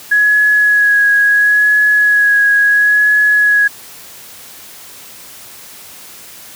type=tone with vibrato; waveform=sine; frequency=1674 Hz; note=G#6; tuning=13 cents sharp; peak=-7 dBFS; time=0.11-3.68 s; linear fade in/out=10 ms; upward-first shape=sine; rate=0.73 Hz; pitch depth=19 cents each way; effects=white hiss -35 dBFS RMS until 6.55 s + high-pass 60 Hz 12 dB/octave